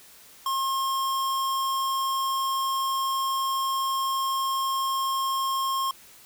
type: tone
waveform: square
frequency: 1072 Hz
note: C6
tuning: 42 cents sharp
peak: -25 dBFS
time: 0.46-5.91 s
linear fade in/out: 2 ms
effects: white hiss -51 dBFS RMS until 6.25 s